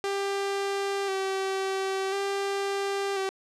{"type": "tone with vibrato", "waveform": "sawtooth", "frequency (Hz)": 390.6, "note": "G4", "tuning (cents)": -6, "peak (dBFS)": -23, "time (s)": [0.04, 3.29], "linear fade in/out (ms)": 0, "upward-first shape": "square", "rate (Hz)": 0.48, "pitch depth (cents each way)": 25, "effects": ["low-pass 8000 Hz 12 dB/octave"]}